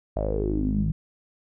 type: tone with low-pass filter sweep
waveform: sawtooth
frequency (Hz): 52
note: G#1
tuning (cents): +3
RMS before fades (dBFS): -25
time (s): 0.16-0.92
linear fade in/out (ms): 5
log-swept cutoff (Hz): 660 to 160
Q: 8.5
effects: none